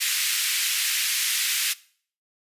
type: high-pass noise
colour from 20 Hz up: pink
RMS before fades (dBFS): -24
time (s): 0-1.74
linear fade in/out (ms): 20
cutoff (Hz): 2000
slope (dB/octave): 24
effects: noise-tail reverb RT60 0.5 s tail -20 dB re dry + resampled to 32000 Hz